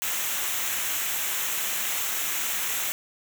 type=noise with comb filter; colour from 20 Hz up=white; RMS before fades=-28 dBFS; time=0.02-2.92 s; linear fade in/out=0 ms; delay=0.21 ms; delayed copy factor=-0.6; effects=none

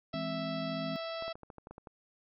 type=harmonic tone; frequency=659.3 Hz; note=E5; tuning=in tune; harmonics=1 / 2 / 3 / 4 / 5 / 6 / 7 / 8; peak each=-38 / -44 / -50 / -50 / -49 / -50 / -51 / -52 dBFS; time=0.13-1.33 s; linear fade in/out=10 ms
type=chord; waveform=sine; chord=E augmented; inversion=none; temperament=equal; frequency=164.81 / 207.7 / 261.6 Hz; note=E3 / G#3 / B#3; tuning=0 / 0 / 0 cents; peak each=-40 / -42 / -39 dBFS; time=0.14-0.96 s; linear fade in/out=0 ms
type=clicks; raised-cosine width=1 ms; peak=-33 dBFS; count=10; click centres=1.224 / 1.28 / 1.355 / 1.433 / 1.502 / 1.583 / 1.671 / 1.71 / 1.781 / 1.872 s
effects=none

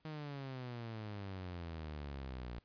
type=exponential sweep; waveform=sawtooth; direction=down; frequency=158 to 58.27 Hz; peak=-39 dBFS; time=0.05-2.59 s; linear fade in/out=0 ms; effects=pink hiss -75 dBFS RMS until 2.64 s + resampled to 11025 Hz

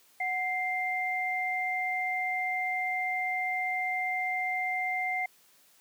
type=tone pair together; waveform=sine; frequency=740 / 2095 Hz; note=F#5 / C7; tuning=0 / +2 cents; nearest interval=octave + tritone; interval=1802 cents; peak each=-32 / -30 dBFS; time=0.2-5.26 s; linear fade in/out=5 ms; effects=white hiss -62 dBFS RMS until 5.8 s + high-pass 150 Hz 12 dB/octave

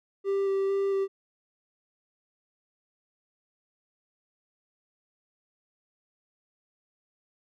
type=tone with vibrato; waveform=triangle; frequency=392 Hz; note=G4; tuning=in tune; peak=-22 dBFS; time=0.24-1.08 s; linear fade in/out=50 ms; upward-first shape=square; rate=2.2 Hz; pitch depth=9 cents each way; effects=none

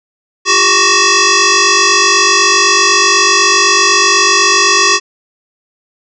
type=tone with frequency modulation; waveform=sine; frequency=1899 Hz; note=A#6; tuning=32 cents sharp; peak=-6 dBFS; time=0.45-5 s; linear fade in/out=50 ms; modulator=750 Hz; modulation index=5.9; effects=none

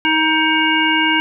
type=harmonic tone with a mistuned harmonic; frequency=314.8 Hz; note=D#4; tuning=20 cents sharp; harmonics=1 / 3 / 5 / 7 / 9; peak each=-19 / -19 / -19 / -19 / -19 dBFS; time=0.05-1.2 s; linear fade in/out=0 ms; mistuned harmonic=7; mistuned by=+27 cents; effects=none

